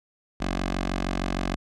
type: tone with notch filter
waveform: 10% pulse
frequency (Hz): 46.49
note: F#1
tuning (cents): +9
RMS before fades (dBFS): -28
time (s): 0.4-1.56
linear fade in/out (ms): 10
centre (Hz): 110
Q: 0.71
effects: low-pass 6000 Hz 12 dB/octave